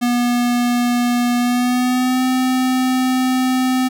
square tone with pitch glide, 242.4 to 256.5 Hz, B3 to C4, -32 to -34 cents, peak -15 dBFS, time 0.01-3.89 s, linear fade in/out 20 ms, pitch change +98 cents, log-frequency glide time 1.37-2.24 s, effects none

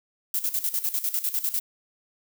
violet noise with tremolo, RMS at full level -25 dBFS, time 0.34-1.6 s, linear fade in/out 2 ms, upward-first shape square, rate 10 Hz, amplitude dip 75%, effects none

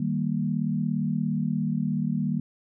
sine chord, Eb major, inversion none, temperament equal, 155.56 / 196 / 233.1 Hz, Eb3 / G3 / Bb3, 0 / 0 / 0 cents, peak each -28 dBFS, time 0-2.4 s, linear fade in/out 5 ms, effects none

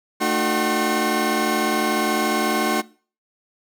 30% pulse tone cluster, 222 / 301.3 / 361.5 / 763 / 1076 Hz, A3 / D4 / F#4 / G5 / C6, +16 / +44 / -40 / -47 / +48 cents, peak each -23 dBFS, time 0.2-2.82 s, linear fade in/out 20 ms, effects noise-tail reverb RT60 0.4 s tail -21 dB re dry

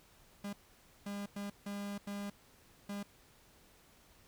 45% pulse tone bursts at uneven times, 202.1 Hz, G#3, 47 cents flat, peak -39 dBFS, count 6, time 0.44-0.53 / 1.06-1.26 / 1.36-1.5 / 1.66-1.98 / 2.07-2.3 / 2.89-3.03 s, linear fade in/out 5 ms, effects pink hiss -64 dBFS RMS until 4.27 s

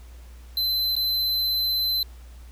square tone with dropouts, 4058 Hz, B7, 46 cents sharp, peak -22 dBFS, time 0.57-2.03 s, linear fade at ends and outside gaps 2 ms, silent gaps 0.954-0.964 s, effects added 60 Hz sine -41 dBFS peak until 2.51 s + pink hiss -55 dBFS RMS until 2.51 s

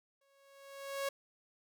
sawtooth tone with exponential growth, 552 Hz, C#5, 7 cents flat, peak -29 dBFS, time 0.21-1.09 s, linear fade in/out 5 ms, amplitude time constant 190 ms, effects none

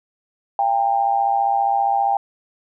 sine tone with amplitude modulation, 797 Hz, G5, 28 cents sharp, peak -12 dBFS, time 0.59-2.17 s, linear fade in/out 2 ms, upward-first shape sine, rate 115 Hz, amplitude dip 75%, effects none

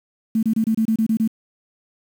sine tone bursts, 221.8 Hz, A3, 14 cents sharp, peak -15 dBFS, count 9, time 0.35-1.277 s, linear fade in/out 5 ms, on 79 ms, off 27 ms, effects 7-bit

